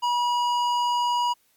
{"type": "tone with hard clipping", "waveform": "triangle", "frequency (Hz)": 967, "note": "B5", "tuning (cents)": -37, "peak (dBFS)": -23, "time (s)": [0.02, 1.34], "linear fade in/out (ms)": 20, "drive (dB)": 15, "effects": ["white hiss -65 dBFS RMS until 1.56 s", "Opus 48 kbps"]}